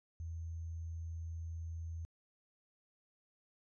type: tone with sample-and-hold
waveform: sine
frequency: 82.41 Hz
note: E2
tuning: in tune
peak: -40 dBFS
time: 0.2-2.05 s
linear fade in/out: 0 ms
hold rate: 6300 Hz
effects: resampled to 22050 Hz